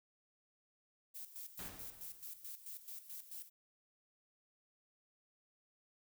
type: noise with tremolo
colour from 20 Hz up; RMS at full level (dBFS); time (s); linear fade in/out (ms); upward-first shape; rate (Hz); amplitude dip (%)
violet; -48; 1.14-3.5; 20; square; 4.6; 70
type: noise with exponential decay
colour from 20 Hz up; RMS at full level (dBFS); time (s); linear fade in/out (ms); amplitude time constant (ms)
pink; -48; 1.59-2.47; 1; 190
effects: none